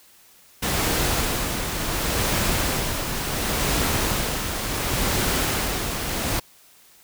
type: noise with tremolo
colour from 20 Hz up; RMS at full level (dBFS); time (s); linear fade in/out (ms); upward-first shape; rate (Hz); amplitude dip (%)
pink; -22; 0.62-6.4; 10; sine; 0.7; 45
effects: white hiss -53 dBFS RMS until 7.03 s